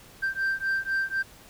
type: beating tone pair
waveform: sine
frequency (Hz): 1568 / 1572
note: G6 / G6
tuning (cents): 0 / +4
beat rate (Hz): 4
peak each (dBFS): -26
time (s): 0.22-1.23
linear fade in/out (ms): 20
effects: tanh soft clip ceiling -22 dBFS + pink hiss -51 dBFS RMS until 1.49 s